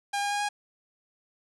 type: tone with pitch steps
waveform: sawtooth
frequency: 807 / 812.6 / 818.3 / 824 Hz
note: G#5 / G#5 / G#5 / G#5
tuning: -50 / -38 / -26 / -14 cents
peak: -23 dBFS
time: 0.13-0.49 s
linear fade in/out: 10 ms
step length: 90 ms
effects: resampled to 24000 Hz + 9-bit